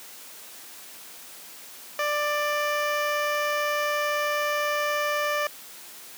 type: tone with notch filter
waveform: 15% pulse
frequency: 591 Hz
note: D5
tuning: 11 cents sharp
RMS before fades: -26 dBFS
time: 1.99-5.47 s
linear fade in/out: 2 ms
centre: 8800 Hz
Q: 0.75
effects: white hiss -44 dBFS RMS until 6.17 s + high-pass 200 Hz 12 dB/octave